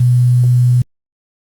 sine tone with quantisation, 123.47 Hz, B2, in tune, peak -7 dBFS, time 0-0.82 s, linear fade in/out 5 ms, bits 6, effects Opus 24 kbps

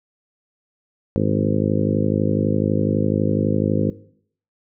harmonic tone with a mistuned harmonic, 52 Hz, G#1, 3 cents sharp, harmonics 2 / 3 / 4 / 5 / 6 / 7 / 8 / 9 / 10, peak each -24 / -24 / -22 / -25 / -26 / -29 / -29 / -27 / -29 dBFS, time 1.16-3.9 s, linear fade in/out 0 ms, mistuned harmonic 2, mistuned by -34 cents, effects noise-tail reverb RT60 0.6 s tail -18 dB re dry

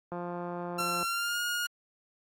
click train, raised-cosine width 1 ms, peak -24 dBFS, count 160, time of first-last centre 0.12-1.029 s, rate 175 Hz
sawtooth tone with pitch glide, 1359 to 1431.5 Hz, F6 to F6, -48 to +42 cents, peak -26 dBFS, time 0.78-1.67 s, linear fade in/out 10 ms, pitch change +90 cents, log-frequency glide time 1.03-1.4 s
effects high-pass 60 Hz 12 dB/octave + AAC 64 kbps

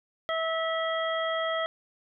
harmonic tone, 650 Hz, E5, 24 cents flat, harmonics 1 / 2 / 3 / 5, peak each -29 / -32 / -34 / -36 dBFS, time 0.29-1.66 s, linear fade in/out 0 ms, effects none

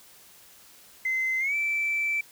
sine tone with pitch glide, 2061 to 2327 Hz, C7 to D7, -27 to -17 cents, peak -23 dBFS, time 1.05-2.21 s, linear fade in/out 5 ms, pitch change +210 cents, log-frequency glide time 1.39-1.55 s, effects tanh soft clip ceiling -20 dBFS + white hiss -53 dBFS RMS until 2.31 s

